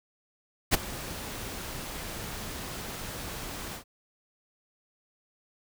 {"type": "noise with ADSR envelope", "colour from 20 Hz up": "pink", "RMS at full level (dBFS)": -19, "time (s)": [0.71, 3.84], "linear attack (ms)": 32, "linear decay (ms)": 14, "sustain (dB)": -19, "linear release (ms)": 100, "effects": []}